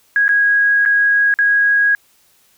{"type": "tone with dropouts", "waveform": "sine", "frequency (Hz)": 1649, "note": "G#6", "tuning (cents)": -13, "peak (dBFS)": -10, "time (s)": [0.16, 1.95], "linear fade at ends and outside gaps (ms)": 1, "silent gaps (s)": [[0.281, 0.291], [0.852, 0.859], [1.34, 1.388]], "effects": ["white hiss -55 dBFS RMS until 2.57 s"]}